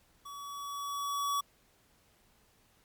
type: tone with level ramp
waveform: square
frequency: 1135 Hz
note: C#6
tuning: 41 cents sharp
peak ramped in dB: -44 to -29 dBFS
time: 0.25-1.41 s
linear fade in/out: 10 ms
effects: pink hiss -67 dBFS RMS until 2.84 s + MP3 96 kbps